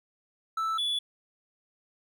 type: tone pair in turn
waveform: triangle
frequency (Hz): 1318.5 / 3432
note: E6 / A7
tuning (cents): 0 / -44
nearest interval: octave + perfect fourth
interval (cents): 1656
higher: second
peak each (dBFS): -25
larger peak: neither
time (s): 0.57-0.78 / 0.78-0.99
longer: neither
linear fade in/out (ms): 5
effects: none